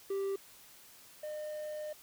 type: tone pair in turn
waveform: triangle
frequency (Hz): 392 / 607.2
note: G4 / D#5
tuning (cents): 0 / -42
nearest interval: minor sixth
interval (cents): 758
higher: second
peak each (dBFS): -30 / -36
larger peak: first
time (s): 0.1-0.36 / 1.23-1.93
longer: second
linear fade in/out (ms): 5
effects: white hiss -57 dBFS RMS until 2.02 s